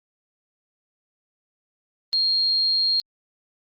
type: tone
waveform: sine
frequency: 4233 Hz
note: C8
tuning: 19 cents sharp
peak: -18 dBFS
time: 2.13-3 s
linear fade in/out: 0 ms
effects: Opus 32 kbps